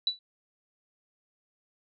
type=tone with exponential decay; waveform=sine; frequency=3951 Hz; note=B7; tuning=in tune; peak=-20 dBFS; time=0.07-0.19 s; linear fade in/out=2 ms; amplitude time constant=26 ms; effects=none